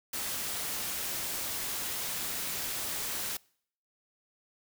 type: noise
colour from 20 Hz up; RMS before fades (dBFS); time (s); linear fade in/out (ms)
white; -35; 0.13-3.37; 5
effects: noise-tail reverb RT60 0.6 s tail -25 dB re dry